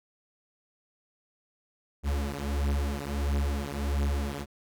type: beating tone pair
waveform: 45% pulse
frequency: 70.2 / 71.7 Hz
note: C#2 / D2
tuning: +22 / -41 cents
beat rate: 1.5 Hz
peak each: -30 dBFS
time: 2.03-4.46 s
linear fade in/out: 50 ms
effects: none